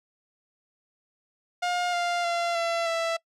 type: tone with pitch steps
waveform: sawtooth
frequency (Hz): 711 / 698.8 / 686.8 / 675 / 663.4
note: F5 / F5 / F5 / E5 / E5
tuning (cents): +31 / +1 / -29 / +41 / +11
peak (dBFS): -21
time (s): 1.62-3.17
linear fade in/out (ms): 10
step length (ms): 310
effects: noise-tail reverb RT60 0.1 s tail -23 dB re dry + low-pass 6000 Hz 12 dB/octave